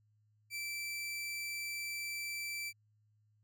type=tone; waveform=sawtooth; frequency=2332 Hz; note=D7; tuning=13 cents flat; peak=-35 dBFS; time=0.5-2.73 s; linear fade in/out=50 ms; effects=added 106 Hz sine -69 dBFS peak until 3.43 s